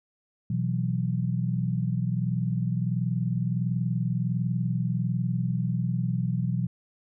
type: chord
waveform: sine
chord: B suspended fourth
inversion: none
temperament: equal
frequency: 123.47 / 164.81 / 185 Hz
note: B2 / E3 / F#3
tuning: 0 / 0 / 0 cents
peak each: -27 / -29 / -30 dBFS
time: 0.5-6.67 s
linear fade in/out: 5 ms
effects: none